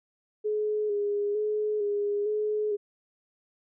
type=tone with vibrato; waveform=sine; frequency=417 Hz; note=G#4; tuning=7 cents sharp; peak=-25 dBFS; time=0.44-2.77 s; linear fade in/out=20 ms; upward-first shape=square; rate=1.1 Hz; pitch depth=30 cents each way; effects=none